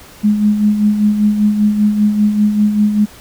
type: tone with tremolo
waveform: sine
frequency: 209.6 Hz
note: G#3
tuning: 16 cents sharp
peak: -7 dBFS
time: 0.23-3.06 s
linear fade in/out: 20 ms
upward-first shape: sine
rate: 5.1 Hz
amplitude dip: 55%
effects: pink hiss -39 dBFS RMS until 3.2 s